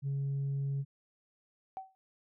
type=tone; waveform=sine; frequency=138.59 Hz; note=C#3; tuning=in tune; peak=-29 dBFS; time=0.02-0.85 s; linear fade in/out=50 ms
type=tone with exponential decay; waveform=sine; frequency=763 Hz; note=G5; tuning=47 cents flat; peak=-34 dBFS; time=1.77-1.95 s; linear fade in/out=0 ms; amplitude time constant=39 ms
effects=tanh soft clip ceiling -29 dBFS